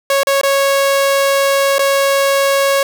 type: tone with dropouts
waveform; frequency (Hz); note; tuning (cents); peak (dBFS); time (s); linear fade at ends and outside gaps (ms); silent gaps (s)
sawtooth; 552; C#5; -7; -7; 0.1-2.83; 2; 0.233-0.27 / 0.413-0.433 / 1.783-1.792
effects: none